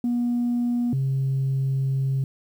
sine tone pair in turn, 240.8 / 134.68 Hz, B3 / C#3, -44 / -50 cents, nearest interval minor seventh, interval 1006 cents, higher first, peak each -19 dBFS, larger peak neither, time 0.04-0.93 / 0.93-2.24 s, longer second, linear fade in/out 2 ms, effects tanh soft clip ceiling -18 dBFS + 9-bit

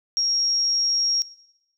sine tone, 5588 Hz, F8, in tune, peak -19 dBFS, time 0.17-1.22 s, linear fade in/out 0 ms, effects noise-tail reverb RT60 0.9 s tail -19 dB re dry

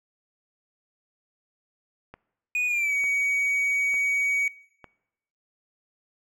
click train, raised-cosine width 0.5 ms, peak -27 dBFS, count 4, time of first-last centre 2.14-4.843 s, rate 1.11 Hz
triangle tone with pitch glide, 2474 to 2256 Hz, D#7 to C#7, -10 to +30 cents, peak -21 dBFS, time 2.55-4.48 s, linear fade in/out 2 ms, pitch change -160 cents, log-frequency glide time 2.67-2.94 s
effects noise-tail reverb RT60 0.9 s tail -21 dB re dry

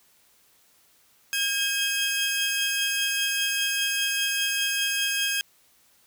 sawtooth tone cluster, 1620 / 2554 / 3235 Hz, G#6 / D#7 / G#7, -43 / +45 / -46 cents, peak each -25 dBFS, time 1.33-5.41 s, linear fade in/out 0 ms, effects white hiss -61 dBFS RMS until 6.06 s

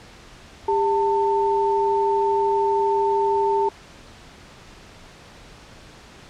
sine tone pair together, 400 / 893.6 Hz, G4 / A5, +35 / +27 cents, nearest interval octave + major second, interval 1392 cents, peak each -20 dBFS, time 0.68-3.69 s, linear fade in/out 5 ms, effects pink hiss -45 dBFS RMS until 6.29 s + low-pass 6000 Hz 12 dB/octave

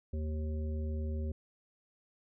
harmonic tone, 77.3 Hz, D#2, 11 cents flat, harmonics 1 / 3 / 5 / 7, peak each -33 / -43 / -47 / -50 dBFS, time 0.13-1.32 s, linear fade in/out 5 ms, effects none

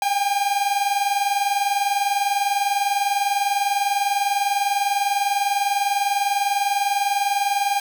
45% pulse tone pair together, 795 / 815 Hz, G5 / G#5, +24 / -33 cents, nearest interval unison, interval 43 cents, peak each -22 dBFS, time 0.02-7.8 s, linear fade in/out 2 ms, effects 8-bit

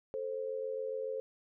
sine tone pair together, 440 / 527.2 Hz, A4 / C5, 0 / +13 cents, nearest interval minor third, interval 313 cents, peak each -38 / -37 dBFS, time 0.14-1.2 s, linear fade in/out 0 ms, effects none

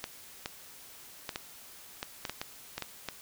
clicks, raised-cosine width 0.2 ms, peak -17 dBFS, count 11, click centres 0.041 / 0.459 / 1.292 / 1.359 / 2.029 / 2.252 / 2.296 / 2.415 / 2.78 / 2.823 / 3.087 s, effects white hiss -51 dBFS RMS until 3.21 s

